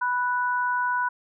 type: tone pair together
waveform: sine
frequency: 987.8 / 1480 Hz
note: B5 / F#6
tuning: 0 / 0 cents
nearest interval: perfect fifth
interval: 700 cents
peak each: -24 / -26 dBFS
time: 0.01-1.09 s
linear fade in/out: 10 ms
effects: none